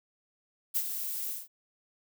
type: noise with ADSR envelope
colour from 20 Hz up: violet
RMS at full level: -27 dBFS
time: 0.74-1.48 s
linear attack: 25 ms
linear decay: 57 ms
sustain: -8 dB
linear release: 180 ms
effects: none